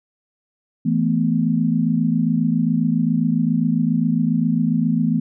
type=chord; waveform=sine; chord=E suspended fourth; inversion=none; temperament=just; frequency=164.81 / 219.8 / 247.2 Hz; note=E3 / A3 / B3; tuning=0 / -2 / +2 cents; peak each=-20 dBFS; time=0.85-5.2 s; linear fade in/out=10 ms; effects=none